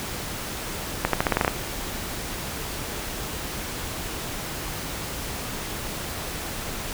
accelerating click train, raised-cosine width 0.5 ms, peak -4 dBFS, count 9, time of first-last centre 1.05-1.479 s, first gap 83 ms, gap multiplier 0.87, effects pink hiss -32 dBFS RMS until 6.93 s

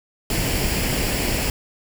pink noise with comb filter, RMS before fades -22 dBFS, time 0.3-1.5 s, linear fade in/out 2 ms, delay 0.4 ms, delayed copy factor +0.5, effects none

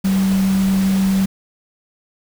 sine tone in noise, 192.1 Hz, G3, 35 cents flat, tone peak -13 dBFS, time 0.04-1.26 s, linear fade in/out 10 ms, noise pink, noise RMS -29 dBFS, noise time 0.04-1.26 s, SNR +13 dB, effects none

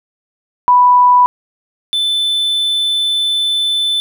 sine / triangle tone pair in turn, 987.8 / 3520 Hz, B5 / A7, 0 / 0 cents, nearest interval octave + minor seventh, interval 2200 cents, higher second, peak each -5 / -11 dBFS, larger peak first, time 0.68-1.26 / 1.93-4 s, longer second, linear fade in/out 0 ms, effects none

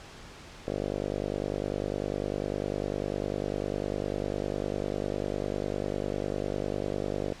5% pulse tone with low-pass filter, 49.99 Hz, G1, 35 cents sharp, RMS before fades -32 dBFS, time 0.68-7.33 s, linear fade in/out 0 ms, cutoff 560 Hz, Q 2.1, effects pink hiss -47 dBFS RMS until 7.4 s + low-pass 6000 Hz 12 dB/octave

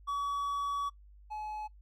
triangle tone pair in turn, 1135 / 852.3 Hz, C#6 / G#5, +41 / +45 cents, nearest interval perfect fourth, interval 496 cents, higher first, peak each -29 / -35 dBFS, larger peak first, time 0.07-0.9 / 1.3-1.68 s, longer first, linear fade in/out 20 ms, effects noise-tail reverb RT60 0.1 s tail -21 dB re dry + added 50 Hz sine -53 dBFS peak until 1.81 s

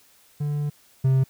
triangle tone pair in turn, 146.83 / 132.31 Hz, D3 / C3, 0 / +20 cents, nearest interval major second, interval 180 cents, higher first, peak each -21 / -14 dBFS, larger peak second, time 0.4-0.7 / 1.04-1.24 s, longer first, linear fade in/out 10 ms, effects white hiss -57 dBFS RMS until 1.29 s

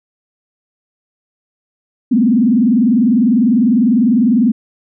sine tone with vibrato, 234.5 Hz, A#3, 11 cents sharp, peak -8 dBFS, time 2.11-4.52 s, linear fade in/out 10 ms, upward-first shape sine, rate 20 Hz, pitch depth 220 cents each way, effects none

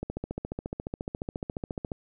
click train, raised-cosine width 2 ms, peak -19 dBFS, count 28, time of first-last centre 0.03-1.918 s, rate 14.3 Hz, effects none

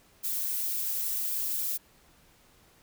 violet noise with flanger, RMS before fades -31 dBFS, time 0.23-1.78 s, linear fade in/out 20 ms, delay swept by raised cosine 1 to 6.8 ms, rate 3.6 Hz, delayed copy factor -0.6, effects pink hiss -61 dBFS RMS until 2.82 s

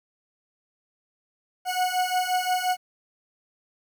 40% pulse beating tone pair, 730 / 735.7 Hz, F#5 / F#5, -24 / -10 cents, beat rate 5.7 Hz, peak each -25 dBFS, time 1.65-2.77 s, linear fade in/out 50 ms, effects 10-bit

